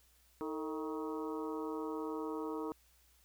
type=harmonic tone with a mistuned harmonic; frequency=157.8 Hz; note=D#3; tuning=25 cents sharp; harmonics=2 / 3 / 4 / 5 / 6 / 7 / 8; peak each=-40 / -41 / -54 / -54 / -47 / -50 / -51 dBFS; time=0.41-2.72 s; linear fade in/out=0 ms; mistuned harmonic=3; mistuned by=-77 cents; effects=added 60 Hz sine -69 dBFS peak until 3.24 s + white hiss -69 dBFS RMS until 3.24 s